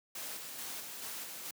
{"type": "noise with tremolo", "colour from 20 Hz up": "white", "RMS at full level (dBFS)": -42, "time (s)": [0.15, 1.51], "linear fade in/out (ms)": 5, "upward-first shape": "square", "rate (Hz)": 2.3, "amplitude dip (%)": 30, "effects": ["high-pass 150 Hz 12 dB/octave"]}